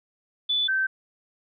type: tone pair in turn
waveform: sine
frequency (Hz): 3478 / 1549.3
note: A7 / G6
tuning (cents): -21 / -21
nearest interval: octave + major second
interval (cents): 1400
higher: first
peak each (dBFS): -21 / -21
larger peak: neither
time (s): 0.49-0.68 / 0.68-0.87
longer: neither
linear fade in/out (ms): 10
effects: none